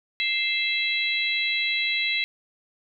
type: harmonic tone with a mistuned harmonic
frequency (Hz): 659.3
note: E5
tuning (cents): 0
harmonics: 3 / 4 / 5 / 6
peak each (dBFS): -26 / -28 / -31 / -28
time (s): 0.2-2.24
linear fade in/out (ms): 0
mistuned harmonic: 3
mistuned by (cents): +99
effects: none